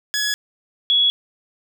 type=tone pair in turn; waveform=15% pulse / sine; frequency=1687 / 3364 Hz; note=G#6 / G#7; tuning=+27 / +22 cents; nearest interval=octave; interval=1195 cents; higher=second; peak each=-13 / -13 dBFS; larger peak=neither; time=0.14-0.34 / 0.9-1.1 s; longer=neither; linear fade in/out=0 ms; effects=none